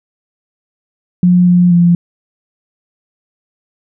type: tone with pitch steps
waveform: sine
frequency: 178.6 / 177.3 / 173.1 Hz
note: F3 / F3 / F3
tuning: +39 / +26 / -15 cents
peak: -5 dBFS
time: 1.23-1.95 s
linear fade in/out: 2 ms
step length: 240 ms
effects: none